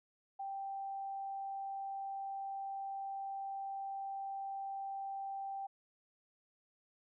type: tone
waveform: sine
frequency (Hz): 784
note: G5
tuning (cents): 0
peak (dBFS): -39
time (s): 0.39-5.67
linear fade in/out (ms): 10
effects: none